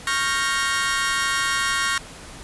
sawtooth chord, G half-diminished seventh, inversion second, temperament equal with one note detuned, 1101.1 / 1396.9 / 1568 / 1864.7 Hz, Db6 / F6 / G6 / Bb6, -12 / 0 / 0 / 0 cents, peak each -22 / -23 / -25 / -21 dBFS, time 0.07-1.98 s, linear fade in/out 2 ms, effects pink hiss -40 dBFS RMS until 2.43 s + resampled to 24000 Hz

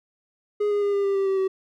triangle tone with pitch steps, 415.3 / 410.3 / 405.3 / 400.5 / 395.6 / 390.9 / 386.1 / 381.5 Hz, G#4 / G#4 / G#4 / G4 / G4 / G4 / G4 / G4, 0 / -21 / -42 / +37 / +16 / -5 / -26 / -47 cents, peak -18 dBFS, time 0.6-1.48 s, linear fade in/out 10 ms, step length 110 ms, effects none

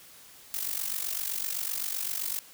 blue noise with amplitude modulation, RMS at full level -29 dBFS, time 0.54-2.39 s, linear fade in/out 0 ms, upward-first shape sine, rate 47.8 Hz, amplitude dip 80%, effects white hiss -52 dBFS RMS until 2.53 s

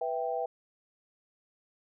sine chord, E minor, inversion second, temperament equal, 493.9 / 659.3 / 784 Hz, B4 / E5 / G5, 0 / 0 / 0 cents, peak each -34 dBFS, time 0.01-0.46 s, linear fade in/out 5 ms, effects none

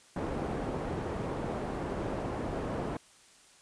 white low-pass noise, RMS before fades -35 dBFS, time 0.16-2.97 s, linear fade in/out 2 ms, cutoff 580 Hz, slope 12 dB/octave, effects white hiss -59 dBFS RMS until 3.61 s + resampled to 22050 Hz

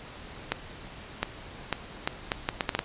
accelerating click train, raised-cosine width 0.3 ms, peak -9 dBFS, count 10, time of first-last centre 0.52-2.791 s, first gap 710 ms, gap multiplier 0.7, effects pink hiss -44 dBFS RMS until 2.84 s + resampled to 8000 Hz

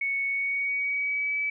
sine tone with pitch glide, 2217 to 2295 Hz, C#7 to D7, 0 to -40 cents, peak -25 dBFS, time 0.01-1.5 s, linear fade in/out 5 ms, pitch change +60 cents, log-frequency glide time 0.27-1.39 s, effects none

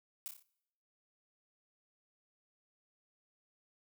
blue noise with echo, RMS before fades -41 dBFS, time 0.26-0.28 s, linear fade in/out 0 ms, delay 29 ms, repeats 5, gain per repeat -5 dB, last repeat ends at 0.425 s, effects noise-tail reverb RT60 0.8 s tail -23 dB re dry

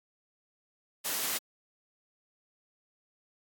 white noise, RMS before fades -32 dBFS, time 1.04-1.39 s, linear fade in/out 20 ms, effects high-pass 200 Hz 12 dB/octave + AAC 64 kbps

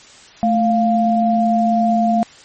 sine tone pair together, 219.9 / 698.1 Hz, A3 / F5, -1 / -1 cents, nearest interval octave + minor sixth, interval 2000 cents, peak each -15 dBFS, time 0.43-2.23 s, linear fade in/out 0 ms, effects white hiss -43 dBFS RMS until 2.44 s + MP3 32 kbps

